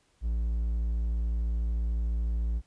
triangle tone, 56.9 Hz, A#1, 41 cents flat, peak -24 dBFS, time 0.21-2.62 s, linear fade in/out 50 ms, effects pink hiss -68 dBFS RMS until 2.66 s + resampled to 22050 Hz

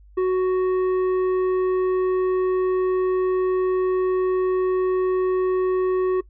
sine tone with tanh clipping, 370.7 Hz, F#4, 3 cents sharp, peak -19 dBFS, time 0.17-6.21 s, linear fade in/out 10 ms, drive 8 dB, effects noise-tail reverb RT60 0.1 s tail -21 dB re dry + added 50 Hz sine -46 dBFS peak until 6.29 s

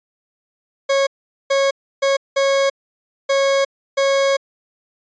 40% pulse tone bursts at uneven times, 549 Hz, C#5, 17 cents flat, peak -13 dBFS, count 6, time 0.89-1.07 / 1.5-1.71 / 2.02-2.17 / 2.36-2.7 / 3.29-3.65 / 3.97-4.37 s, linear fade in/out 10 ms, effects resampled to 16000 Hz

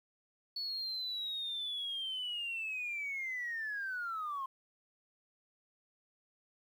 sine linear sweep, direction down, 4435 to 1046.5 Hz, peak -35 dBFS, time 0.56-4.46 s, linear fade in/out 5 ms, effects tanh soft clip ceiling -32 dBFS + 11-bit

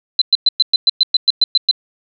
sine tone bursts, 4048 Hz, B7, 42 cents sharp, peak -7 dBFS, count 12, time 0.19-1.712 s, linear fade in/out 2 ms, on 26 ms, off 110 ms, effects none

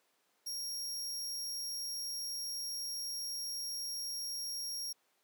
sawtooth tone, 5588 Hz, F8, in tune, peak -35 dBFS, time 0.46-4.93 s, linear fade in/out 10 ms, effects pink hiss -74 dBFS RMS until 5.23 s + high-pass 400 Hz 12 dB/octave

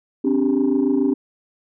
sine chord, C suspended second, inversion none, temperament equal with one note detuned, 261.6 / 288.6 / 392 Hz, C4 / D4 / G4, 0 / -30 / 0 cents, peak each -18 / -18 / -21 dBFS, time 0.24-1.14 s, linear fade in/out 10 ms, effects tanh soft clip ceiling -10 dBFS

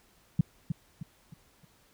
sine tone with echo, 158.5 Hz, D#3, 32 cents sharp, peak -17 dBFS, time 0.39-0.41 s, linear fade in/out 5 ms, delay 310 ms, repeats 4, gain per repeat -8 dB, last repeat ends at 1.65 s, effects pink hiss -64 dBFS RMS until 1.93 s

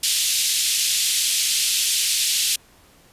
pink band-pass noise, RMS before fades -21 dBFS, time 0.03-2.56 s, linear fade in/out 5 ms, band 3000 to 12000 Hz, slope 24 dB/octave, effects pink hiss -53 dBFS RMS until 3.12 s + resampled to 32000 Hz

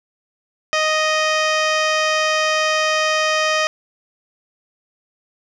15% pulse tone with low-pass filter, 622.3 Hz, D#5, in tune, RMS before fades -18 dBFS, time 0.73-3.67 s, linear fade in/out 0 ms, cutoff 4600 Hz, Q 2.7, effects none

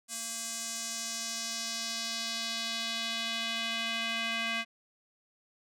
square tone with band-pass filter sweep, 228.3 Hz, A#3, 36 cents flat, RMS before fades -35 dBFS, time 0.08-4.65 s, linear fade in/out 50 ms, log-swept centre 8100 to 2500 Hz, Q 1.9, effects none

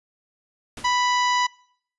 pink noise with exponential decay, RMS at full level -35 dBFS, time 0.77-1.12 s, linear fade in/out 2 ms, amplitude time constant 75 ms
harmonic tone, 987.8 Hz, B5, in tune, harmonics 1 / 2 / 3 / 4 / 5 / 6 / 7, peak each -20 / -26 / -30 / -32 / -34 / -36 / -37 dBFS, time 0.84-1.47 s, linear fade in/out 10 ms
effects noise-tail reverb RT60 0.6 s tail -23 dB re dry + resampled to 24000 Hz

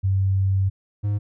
sine / triangle tone pair in turn, 96.3 / 102.93 Hz, G2 / G#2, -30 / -15 cents, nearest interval minor second, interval 115 cents, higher second, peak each -17 / -18 dBFS, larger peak first, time 0.03-0.7 / 1.03-1.19 s, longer first, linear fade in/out 20 ms, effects none

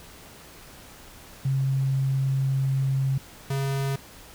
sine / square tone pair in turn, 134.6 / 136.95 Hz, C3 / C#3, +49 / -21 cents, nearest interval unison, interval 30 cents, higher second, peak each -21 / -25 dBFS, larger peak first, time 1.45-3.18 / 3.5-3.96 s, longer first, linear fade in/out 5 ms, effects pink hiss -47 dBFS RMS until 4.34 s

